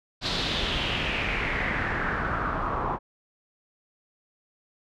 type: noise with low-pass filter sweep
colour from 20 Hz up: pink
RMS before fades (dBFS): -28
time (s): 0.21-2.99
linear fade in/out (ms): 50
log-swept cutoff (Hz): 4300 to 1000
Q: 3.7
effects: none